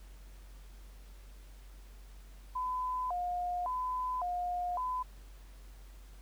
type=tone with vibrato; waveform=sine; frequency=848 Hz; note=G#5; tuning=36 cents sharp; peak=-32 dBFS; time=2.55-5.03 s; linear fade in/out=10 ms; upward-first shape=square; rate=0.9 Hz; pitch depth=300 cents each way; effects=added 47 Hz sine -49 dBFS peak until 6.21 s + pink hiss -62 dBFS RMS until 6.21 s